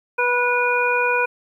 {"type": "harmonic tone", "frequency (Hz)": 489, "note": "B4", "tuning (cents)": -17, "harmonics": [1, 2, 3, 5], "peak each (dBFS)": [-22, -22, -22, -22], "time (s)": [0.18, 1.26], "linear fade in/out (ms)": 10, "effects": ["9-bit"]}